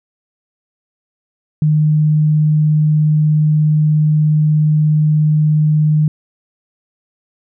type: tone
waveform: sine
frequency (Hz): 152.8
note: D#3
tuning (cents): -31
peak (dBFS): -9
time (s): 1.62-6.08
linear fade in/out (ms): 2
effects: none